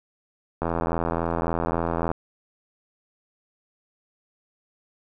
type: click train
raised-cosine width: 1 ms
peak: -11 dBFS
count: 126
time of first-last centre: 0.62-2.115 s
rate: 83.6 Hz
effects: none